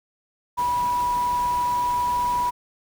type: tone in noise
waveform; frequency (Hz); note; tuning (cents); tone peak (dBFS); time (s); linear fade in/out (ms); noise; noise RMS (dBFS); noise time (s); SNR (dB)
sine; 977; B5; -19; -20; 0.57-2.51; 20; pink; -37; 0.57-2.51; +14
effects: none